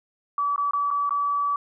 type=tone with dropouts; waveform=sine; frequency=1148 Hz; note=D6; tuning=40 cents flat; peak=-21 dBFS; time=0.38-1.56 s; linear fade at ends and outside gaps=2 ms; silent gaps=0.561-0.579 / 0.71-0.734 / 0.905-0.911 / 1.094-1.107 s; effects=none